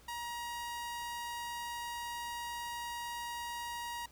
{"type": "tone", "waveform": "sawtooth", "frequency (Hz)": 949, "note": "A#5", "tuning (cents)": 31, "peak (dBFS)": -35, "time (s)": [0.08, 4.06], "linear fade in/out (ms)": 5, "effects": ["added 60 Hz sine -61 dBFS peak until 4.11 s", "pink hiss -62 dBFS RMS until 4.11 s"]}